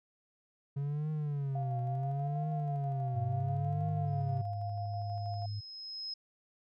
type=tone with vibrato; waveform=triangle; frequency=138.59 Hz; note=C#3; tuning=in tune; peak=-30 dBFS; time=0.76-4.42 s; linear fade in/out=10 ms; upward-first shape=triangle; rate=0.72 Hz; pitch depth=200 cents each way
type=tone with tremolo; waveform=sine; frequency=700 Hz; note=F5; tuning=4 cents sharp; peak=-38 dBFS; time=1.55-5.46 s; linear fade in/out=5 ms; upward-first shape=square; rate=6.2 Hz; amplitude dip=30%
type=tone with pitch glide; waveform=sine; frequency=102.5 to 103.81 Hz; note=G#2 to G#2; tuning=-22 to 0 cents; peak=-35 dBFS; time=3.14-5.61 s; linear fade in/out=20 ms; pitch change=+22 cents; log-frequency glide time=3.29-5.42 s
type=tone with exponential growth; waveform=sine; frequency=5130 Hz; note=E8; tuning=48 cents flat; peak=-36 dBFS; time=4.07-6.14 s; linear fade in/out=5 ms; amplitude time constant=450 ms
effects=none